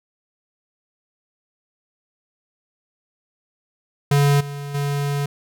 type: tone with level steps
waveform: square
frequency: 142.6 Hz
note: C#3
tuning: 49 cents sharp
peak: -14 / -29 / -21 dBFS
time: 4.11-5.26 s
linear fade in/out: 5 ms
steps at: 4.4 / 4.74 s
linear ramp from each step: 10 ms
effects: none